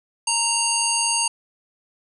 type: harmonic tone with a mistuned harmonic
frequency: 926 Hz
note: A#5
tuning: 12 cents flat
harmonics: 1 / 3 / 5 / 7 / 9 / 10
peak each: -26 / -26 / -26 / -26 / -26 / -26 dBFS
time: 0.27-1.28 s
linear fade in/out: 5 ms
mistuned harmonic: 10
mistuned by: +18 cents
effects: none